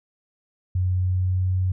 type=tone with pitch glide; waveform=sine; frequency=91.6 to 92.61 Hz; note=F#2 to F#2; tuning=-17 to +2 cents; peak=-19 dBFS; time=0.75-1.72 s; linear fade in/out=5 ms; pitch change=+19 cents; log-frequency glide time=0.94-1.54 s; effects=none